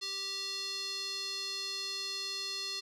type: tone with band-pass filter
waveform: square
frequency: 390.4 Hz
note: G4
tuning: 7 cents flat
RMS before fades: -38 dBFS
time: 0.01-2.81 s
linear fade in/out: 20 ms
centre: 4500 Hz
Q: 5.1
effects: none